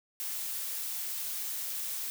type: noise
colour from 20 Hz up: blue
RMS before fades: -36 dBFS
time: 0.2-2.1 s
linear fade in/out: 0 ms
effects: none